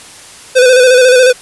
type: tone with vibrato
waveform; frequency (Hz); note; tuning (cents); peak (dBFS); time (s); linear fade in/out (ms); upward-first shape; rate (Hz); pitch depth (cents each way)
square; 506; B4; +42; -4; 0.55-1.33; 20; square; 14; 39
effects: white hiss -34 dBFS RMS until 1.41 s + resampled to 24000 Hz